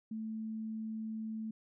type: tone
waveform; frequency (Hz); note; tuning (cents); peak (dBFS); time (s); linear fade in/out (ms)
sine; 220; A3; 0; -37; 0.11-1.51; 5
effects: none